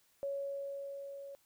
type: tone with level ramp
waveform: sine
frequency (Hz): 557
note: C#5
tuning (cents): +8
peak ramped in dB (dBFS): -34 to -45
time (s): 0.23-1.35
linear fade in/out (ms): 0
effects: white hiss -71 dBFS RMS until 1.45 s